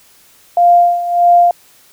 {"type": "tone with tremolo", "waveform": "sine", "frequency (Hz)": 698.5, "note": "F5", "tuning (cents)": 0, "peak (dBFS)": -4, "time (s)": [0.57, 1.51], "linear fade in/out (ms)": 2, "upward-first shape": "sine", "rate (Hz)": 1.6, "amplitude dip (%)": 75, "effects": ["white hiss -47 dBFS RMS until 1.92 s"]}